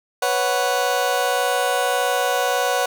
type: chord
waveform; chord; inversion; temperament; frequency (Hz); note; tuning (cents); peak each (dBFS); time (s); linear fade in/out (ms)
30% pulse; B suspended second; none; just; 493.9 / 555.6 / 740.8; B4 / C#5 / F#5; 0 / +4 / +2; -21 / -21 / -19; 0.22-2.86; 5
effects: none